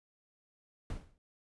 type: noise with exponential decay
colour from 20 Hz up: brown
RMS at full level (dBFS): -34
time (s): 0.9-1.18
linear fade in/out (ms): 1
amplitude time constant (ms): 59
effects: resampled to 24000 Hz